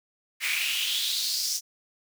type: noise with high-pass filter sweep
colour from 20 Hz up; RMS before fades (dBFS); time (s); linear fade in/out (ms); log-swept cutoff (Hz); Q
pink; -28; 0.4-1.61; 50; 2100 to 5800; 4.6
effects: none